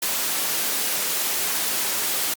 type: noise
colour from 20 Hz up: white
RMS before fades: -24 dBFS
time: 0.02-2.34 s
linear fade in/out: 5 ms
effects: high-pass 200 Hz 12 dB/octave + Opus 48 kbps